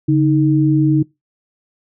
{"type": "tone pair together", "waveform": "sine", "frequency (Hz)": [142.5, 312.1], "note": ["C#3", "D#4"], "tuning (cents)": [48, 5], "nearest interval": "octave + major second", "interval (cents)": 1357, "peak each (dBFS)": -13, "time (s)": [0.08, 1.03], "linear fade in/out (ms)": 10, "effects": ["noise-tail reverb RT60 0.2 s tail -23 dB re dry"]}